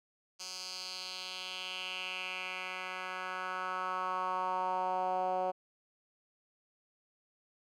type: tone with band-pass filter sweep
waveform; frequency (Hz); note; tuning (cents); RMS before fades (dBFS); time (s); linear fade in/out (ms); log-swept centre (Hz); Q
10% pulse; 184.8; F#3; -2; -37; 0.39-5.52; 20; 5500 to 650; 3.1
effects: none